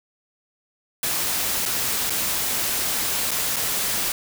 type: noise with dropouts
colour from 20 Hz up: white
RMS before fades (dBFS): -24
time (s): 1.03-4.12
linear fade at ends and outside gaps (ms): 2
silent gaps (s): 1.654-1.659 / 2.098-2.103 / 3.309-3.314 / 3.561-3.565
effects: none